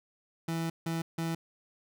30% pulse tone bursts at uneven times, 164.8 Hz, E3, in tune, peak -28 dBFS, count 3, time 0.48-0.7 / 0.86-1.02 / 1.18-1.35 s, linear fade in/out 5 ms, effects none

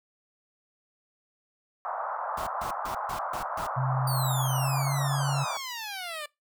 white band-pass noise, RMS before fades -33 dBFS, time 1.85-5.57 s, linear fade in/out 0 ms, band 620 to 1300 Hz, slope 48 dB/octave
pink noise bursts, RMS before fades -40 dBFS, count 6, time 2.37-3.67 s, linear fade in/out 5 ms, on 100 ms, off 140 ms
sine tone with pitch glide, 130.81 to 138.59 Hz, C3 to C#3, 0 to 0 cents, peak -25 dBFS, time 3.76-5.45 s, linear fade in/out 20 ms, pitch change +100 cents, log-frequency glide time 4.5-4.94 s
10% pulse exponential sweep, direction down, 4699 to 581 Hz, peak -26 dBFS, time 4.07-6.26 s, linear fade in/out 5 ms
effects noise-tail reverb RT60 0.2 s tail -23 dB re dry

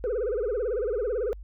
sine tone with vibrato, 455.5 Hz, A#4, 40 cents flat, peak -23 dBFS, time 0.04-1.33 s, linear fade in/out 0 ms, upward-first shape sine, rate 18 Hz, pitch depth 220 cents each way, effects tanh soft clip ceiling -23 dBFS + added 50 Hz sine -39 dBFS peak until 1.43 s

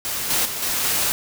white noise with level steps, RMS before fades -26 / -20 / -28 / -23 / -21 dBFS, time 0.05-1.12 s, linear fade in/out 0 ms, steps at 0.3 / 0.45 / 0.62 / 0.84 s, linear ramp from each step 5 ms, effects none

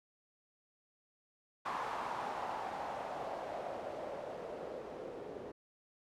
blue noise with low-pass filter sweep, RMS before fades -42 dBFS, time 1.65-5.52 s, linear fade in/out 10 ms, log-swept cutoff 1000 to 430 Hz, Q 2.9, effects none

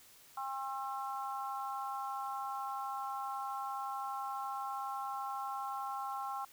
harmonic tone, 268.1 Hz, C4, 42 cents sharp, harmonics 3 / 4 / 5, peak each -40 / -41 / -44 dBFS, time 0.37-6.45 s, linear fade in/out 5 ms, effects white hiss -60 dBFS RMS until 6.52 s

